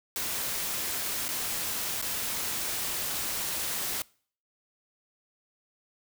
white noise with dropouts, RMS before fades -32 dBFS, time 0.16-4.02 s, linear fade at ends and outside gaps 1 ms, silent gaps 1.282-1.288 / 2.015-2.024 s, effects noise-tail reverb RT60 0.5 s tail -24 dB re dry

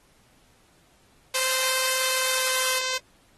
white high-pass noise, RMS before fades -27 dBFS, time 1.34-2.79 s, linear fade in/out 10 ms, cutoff 850 Hz, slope 48 dB/octave
5% pulse tone with pitch glide, 520 to 516.1 Hz, C5 to C5, -11 to -24 cents, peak -15 dBFS, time 1.34-2.98 s, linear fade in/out 5 ms, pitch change -13 cents, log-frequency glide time 1.95-2.8 s
effects pink hiss -61 dBFS RMS until 3.37 s + AAC 32 kbps

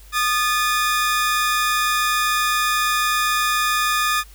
sawtooth tone pair together, 1226 / 1733.8 Hz, D#6 / A6, -26 / -26 cents, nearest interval tritone, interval 600 cents, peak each -15 / -20 dBFS, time 0.12-4.24 s, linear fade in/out 50 ms, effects added 50 Hz sine -42 dBFS peak until 4.34 s + white hiss -50 dBFS RMS until 4.34 s

